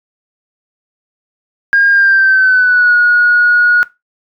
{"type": "tone with pitch glide", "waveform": "sine", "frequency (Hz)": [1617, 1448.9], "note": ["G#6", "F#6"], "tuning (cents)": [-47, -37], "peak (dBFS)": -5, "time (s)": [1.73, 3.83], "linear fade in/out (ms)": 0, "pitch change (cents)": -190, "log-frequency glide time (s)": [1.9, 2.95], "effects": ["noise-tail reverb RT60 0.2 s tail -19 dB re dry", "tanh soft clip ceiling -1 dBFS"]}